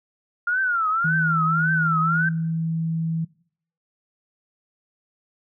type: tone with vibrato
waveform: sine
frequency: 1396.9 Hz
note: F6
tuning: in tune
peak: -19 dBFS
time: 0.47-2.29 s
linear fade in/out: 5 ms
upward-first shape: triangle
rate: 1.8 Hz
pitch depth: 200 cents each way
type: tone with pitch glide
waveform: sine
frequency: 160.6 to 163.12 Hz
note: E3 to E3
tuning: -45 to -18 cents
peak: -22 dBFS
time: 1.04-3.25 s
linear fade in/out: 10 ms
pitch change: +27 cents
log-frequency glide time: 1.98-2.14 s
effects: noise-tail reverb RT60 0.6 s tail -22 dB re dry